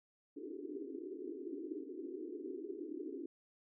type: band-pass noise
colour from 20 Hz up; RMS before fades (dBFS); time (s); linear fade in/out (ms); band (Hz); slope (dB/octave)
white; -45; 0.36-3.26; 5; 270 to 420; 96
effects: none